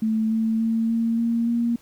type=tone with pitch steps; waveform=sine; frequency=220 / 222.9 / 225.9 / 228.9 / 232 / 235.1 Hz; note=A3 / A3 / A3 / A#3 / A#3 / A#3; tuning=0 / +23 / +46 / -31 / -8 / +15 cents; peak=-19 dBFS; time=0.02-1.76 s; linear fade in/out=5 ms; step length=290 ms; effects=pink hiss -55 dBFS RMS until 1.81 s